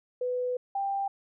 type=tone pair in turn; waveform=sine; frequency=497.9 / 790.4 Hz; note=B4 / G5; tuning=+14 / +14 cents; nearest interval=minor sixth; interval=800 cents; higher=second; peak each=-27 dBFS; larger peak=neither; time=0.21-0.57 / 0.75-1.08 s; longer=first; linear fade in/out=5 ms; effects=none